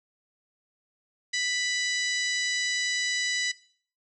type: harmonic tone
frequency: 989 Hz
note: B5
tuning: 2 cents sharp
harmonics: 2 / 3 / 4 / 5 / 6 / 7 / 8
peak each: -29 / -36 / -32 / -35 / -36 / -38 / -39 dBFS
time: 1.33-3.52 s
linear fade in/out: 10 ms
effects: noise-tail reverb RT60 0.5 s tail -19 dB re dry